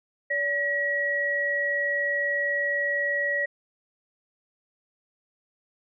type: tone pair together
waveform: sine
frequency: 573.2 / 1914 Hz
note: D5 / A#6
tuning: -42 / +45 cents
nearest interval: octave + major sixth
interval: 2087 cents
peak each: -30 / -24 dBFS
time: 0.3-3.46 s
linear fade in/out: 10 ms
effects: none